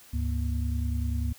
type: tone cluster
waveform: sine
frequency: 71.5 / 101.7 / 239.6 Hz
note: D2 / G#2 / A#3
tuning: -46 / -36 / +48 cents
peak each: -27 / -32 / -36 dBFS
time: 0.13-1.33 s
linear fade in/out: 10 ms
effects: white hiss -53 dBFS RMS until 1.38 s